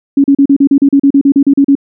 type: tone bursts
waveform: sine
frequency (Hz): 278.4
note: C#4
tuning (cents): +8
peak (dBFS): -3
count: 15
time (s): 0.17-1.753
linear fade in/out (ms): 5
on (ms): 71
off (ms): 37
effects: none